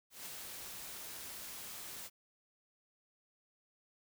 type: noise with ADSR envelope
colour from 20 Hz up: white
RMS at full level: -45 dBFS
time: 0.1-2.1 s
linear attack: 160 ms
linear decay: 16 ms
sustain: -2 dB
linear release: 41 ms
effects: none